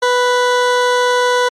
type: tone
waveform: 20% pulse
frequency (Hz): 493.9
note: B4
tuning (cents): 0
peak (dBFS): -6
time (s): 0.02-1.49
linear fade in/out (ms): 10
effects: low-pass 6000 Hz 12 dB/octave + MP3 64 kbps